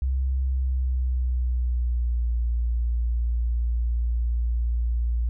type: tone with pitch glide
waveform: sine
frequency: 65.41 to 58.61 Hz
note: C2 to A#1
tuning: 0 to +10 cents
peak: -21 dBFS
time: 0.02-5.29 s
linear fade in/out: 0 ms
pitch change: -190 cents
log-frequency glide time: 0.44-2.32 s
effects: none